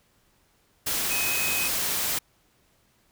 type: tone in noise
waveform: sine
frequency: 2526 Hz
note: D#7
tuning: 26 cents sharp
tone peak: -28 dBFS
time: 1.1-1.68 s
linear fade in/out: 10 ms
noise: white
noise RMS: -27 dBFS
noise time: 0.86-2.19 s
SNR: -4 dB
effects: pink hiss -65 dBFS RMS until 3.11 s